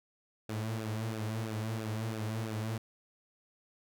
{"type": "tone with flanger", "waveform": "sawtooth", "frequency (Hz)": 110, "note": "A2", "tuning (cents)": 0, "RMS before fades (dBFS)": -36, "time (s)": [0.49, 2.78], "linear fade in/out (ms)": 5, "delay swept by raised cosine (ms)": [0.95, 6.85], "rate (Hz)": 3, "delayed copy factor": -0.65, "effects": []}